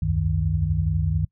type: tone cluster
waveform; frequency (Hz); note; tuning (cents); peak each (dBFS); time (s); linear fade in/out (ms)
sine; 69.4 / 82.4 / 93.9 / 155.3; C#2 / E2 / F#2 / D#3; +3 / 0 / +26 / -3; -26 / -30 / -24 / -24; 0.02-1.25; 5
effects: noise-tail reverb RT60 0.1 s tail -23 dB re dry